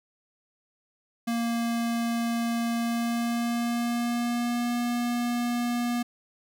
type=tone with pitch glide; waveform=square; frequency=233.1 to 240.2 Hz; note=A#3 to B3; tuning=0 to -48 cents; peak=-26 dBFS; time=1.27-6.03 s; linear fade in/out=10 ms; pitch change=+52 cents; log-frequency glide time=2.78-4.72 s; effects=none